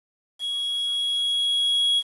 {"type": "tone with level ramp", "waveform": "triangle", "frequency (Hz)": 3322, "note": "G#7", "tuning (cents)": 0, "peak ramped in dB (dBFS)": [-24, -16], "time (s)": [0.39, 2.03], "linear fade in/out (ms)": 50, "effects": ["resampled to 24000 Hz", "8-bit"]}